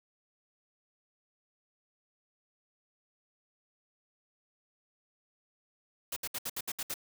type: noise bursts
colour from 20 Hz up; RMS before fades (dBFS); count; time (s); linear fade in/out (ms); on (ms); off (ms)
white; -36; 8; 6.12-6.941; 5; 44; 67
effects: none